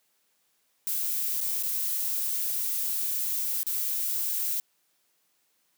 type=noise with dropouts; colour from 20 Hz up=violet; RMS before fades=-29 dBFS; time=0.87-4.6 s; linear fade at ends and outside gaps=0 ms; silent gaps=1.405-1.412 / 1.626-1.634 / 3.631-3.667 s; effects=white hiss -71 dBFS RMS until 5.77 s + high-pass 150 Hz 12 dB/octave